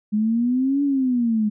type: exponential two-way sweep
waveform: sine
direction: up then down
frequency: 207.7 to 286.9 to 207.7 Hz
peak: -17 dBFS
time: 0.12-1.5 s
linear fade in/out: 20 ms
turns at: 0.83 s
effects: none